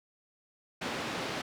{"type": "band-pass noise", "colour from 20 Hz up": "pink", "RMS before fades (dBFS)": -36, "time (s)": [0.81, 1.42], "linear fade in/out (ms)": 10, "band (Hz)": [200, 4200], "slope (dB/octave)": 12, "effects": []}